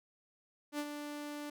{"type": "tone with ADSR envelope", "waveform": "sawtooth", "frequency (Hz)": 293.9, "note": "D4", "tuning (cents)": 1, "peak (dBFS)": -30, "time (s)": [0.72, 1.5], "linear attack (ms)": 68, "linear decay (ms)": 57, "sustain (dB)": -7, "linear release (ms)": 5, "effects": []}